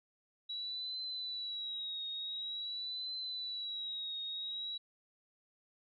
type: tone with vibrato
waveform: sine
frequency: 3894 Hz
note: B7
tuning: 25 cents flat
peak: -38 dBFS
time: 0.49-4.78 s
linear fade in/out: 10 ms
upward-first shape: triangle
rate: 0.47 Hz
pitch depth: 75 cents each way
effects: none